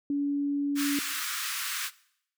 sine tone, 284.8 Hz, C#4, 47 cents sharp, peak -25 dBFS, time 0.1-0.99 s, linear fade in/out 2 ms
pink high-pass noise, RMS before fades -33 dBFS, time 0.75-1.91 s, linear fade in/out 50 ms, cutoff 1200 Hz, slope 48 dB/octave
effects noise-tail reverb RT60 0.7 s tail -20 dB re dry

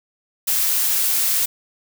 blue noise, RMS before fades -19 dBFS, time 0.47-1.46 s, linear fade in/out 10 ms, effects none

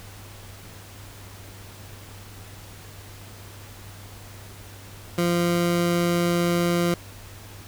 20% pulse tone, 173 Hz, F3, 16 cents flat, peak -15 dBFS, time 5.18-6.94 s, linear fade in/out 2 ms, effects added 99 Hz sine -43 dBFS peak until 7.67 s + pink hiss -45 dBFS RMS until 7.67 s

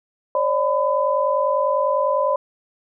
sine tone cluster, 545 / 595 / 1005 Hz, C#5 / D5 / B5, -29 / +22 / +30 cents, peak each -21 dBFS, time 0.35-2.36 s, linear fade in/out 2 ms, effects none

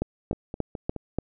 two click trains, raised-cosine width 2 ms, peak -12 / -20 dBFS, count 5 / 4, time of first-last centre 0.02-1.186 / 0.33-0.963 s, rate 3.43 / 4.74 Hz, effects none

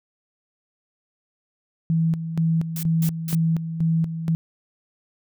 sine tone with tremolo, 163.3 Hz, E3, 16 cents flat, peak -17 dBFS, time 1.9-4.35 s, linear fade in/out 0 ms, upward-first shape square, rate 2.1 Hz, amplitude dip 65%
blue noise bursts, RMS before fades -32 dBFS, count 3, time 2.76-3.35 s, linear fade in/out 2 ms, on 70 ms, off 190 ms
effects none

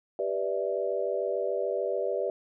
sine chord, E minor seventh, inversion first, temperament equal with one note detuned, 392 / 493.9 / 587.3 / 654.3 Hz, G4 / B4 / D5 / E5, 0 / 0 / 0 / -13 cents, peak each -32 / -32 / -31 / -35 dBFS, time 0.19-2.3 s, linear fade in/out 2 ms, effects none

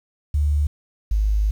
sine tone pair in turn, 73.5 / 51.97 Hz, D2 / G#1, +2 / +2 cents, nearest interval tritone, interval 600 cents, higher first, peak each -16 dBFS, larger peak neither, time 0.34-0.67 / 1.11-1.51 s, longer second, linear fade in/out 5 ms, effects 8-bit

